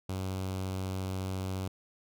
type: tone with notch filter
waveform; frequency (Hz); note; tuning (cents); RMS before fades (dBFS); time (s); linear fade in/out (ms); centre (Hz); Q
sawtooth; 94.4; F#2; +35; -35; 0.09-1.68; 5; 1800; 2
effects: none